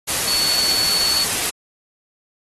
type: tone in noise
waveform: sine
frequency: 4435 Hz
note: C#8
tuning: in tune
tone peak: -18 dBFS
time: 0.27-1.25 s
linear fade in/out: 20 ms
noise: white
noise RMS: -21 dBFS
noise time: 0.07-1.51 s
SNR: 0 dB
effects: AAC 32 kbps